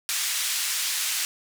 white band-pass noise, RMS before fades -27 dBFS, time 0.09-1.25 s, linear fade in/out 0 ms, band 1800 to 9500 Hz, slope 12 dB/octave, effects none

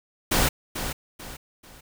pink noise with echo, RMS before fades -21 dBFS, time 0.31-0.49 s, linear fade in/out 10 ms, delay 440 ms, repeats 3, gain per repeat -9 dB, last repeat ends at 1.81 s, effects none

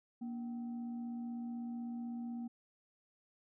sine tone with frequency modulation, 236.5 Hz, A#3, 25 cents sharp, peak -39 dBFS, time 0.21-2.48 s, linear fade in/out 10 ms, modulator 529 Hz, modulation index 0.26, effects none

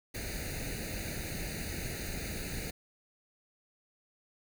pink noise with comb filter, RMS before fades -38 dBFS, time 0.14-2.71 s, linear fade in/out 10 ms, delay 0.46 ms, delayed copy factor +0.95, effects none

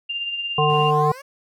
sine tone with tremolo, 2794 Hz, F7, in tune, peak -22 dBFS, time 0.09-0.91 s, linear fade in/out 10 ms, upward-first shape triangle, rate 17 Hz, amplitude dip 50%
harmonic tone, 150.4 Hz, D3, 42 cents sharp, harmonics 1 / 3 / 5 / 7, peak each -21 / -21 / -21 / -20 dBFS, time 0.58-1.12 s, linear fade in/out 5 ms
15% pulse linear sweep, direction up, 87.5 to 570 Hz, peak -30 dBFS, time 0.69-1.22 s, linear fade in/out 10 ms
effects none

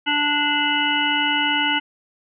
harmonic tone, 293.7 Hz, D4, in tune, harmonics 1 / 3 / 5 / 7 / 9 / 10, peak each -27 / -24 / -24 / -25 / -29 / -22 dBFS, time 0.06-1.8 s, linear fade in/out 20 ms, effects none

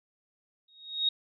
sine tone with exponential growth, 3754 Hz, A#7, 11 cents sharp, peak -21 dBFS, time 0.68-1.09 s, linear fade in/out 5 ms, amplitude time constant 87 ms, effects none

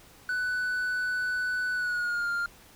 triangle tone with pitch glide, 1492 to 1400.1 Hz, F#6 to F6, +14 to +4 cents, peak -25 dBFS, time 0.29-2.46 s, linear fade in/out 2 ms, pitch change -110 cents, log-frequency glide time 1.73-2.3 s, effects pink hiss -54 dBFS RMS until 2.75 s

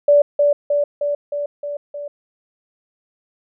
sine tone with echo, 580 Hz, D5, 22 cents flat, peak -8 dBFS, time 0.08-0.22 s, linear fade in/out 5 ms, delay 310 ms, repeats 6, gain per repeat -3 dB, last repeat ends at 2.08 s, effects none

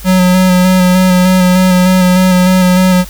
square tone with vibrato, 183.5 Hz, F#3, 14 cents flat, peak -6 dBFS, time 0.04-3.05 s, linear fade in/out 50 ms, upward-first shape square, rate 3.3 Hz, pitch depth 18 cents each way, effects added 50 Hz sine -27 dBFS peak until 3.09 s + white hiss -33 dBFS RMS until 3.09 s

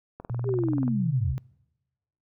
click train, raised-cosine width 1 ms, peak -25 dBFS, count 15, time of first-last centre 0.2-0.88 s, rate 20.6 Hz
sine tone with pitch glide, 120 to 130.11 Hz, B2 to C3, -49 to -9 cents, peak -27 dBFS, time 0.3-1.38 s, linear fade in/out 0 ms, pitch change +140 cents, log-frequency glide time 0.4-0.84 s
sine linear sweep, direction down, 415.3 to 55.5 Hz, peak -24 dBFS, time 0.44-1.35 s, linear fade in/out 50 ms
effects noise-tail reverb RT60 1.0 s tail -25 dB re dry

